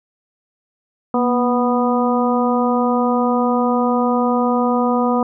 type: harmonic tone with a mistuned harmonic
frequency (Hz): 246.4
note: B3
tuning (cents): -4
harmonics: 1 / 2 / 3 / 4 / 5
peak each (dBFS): -17 / -20 / -22 / -23 / -24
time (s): 1.14-5.23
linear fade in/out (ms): 2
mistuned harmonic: 1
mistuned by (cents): -47
effects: none